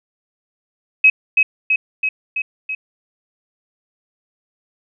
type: tone with echo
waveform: sine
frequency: 2550 Hz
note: D#7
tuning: 42 cents sharp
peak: -6 dBFS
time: 1.04-1.1 s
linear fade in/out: 5 ms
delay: 330 ms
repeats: 5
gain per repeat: -3 dB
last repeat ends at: 2.75 s
effects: none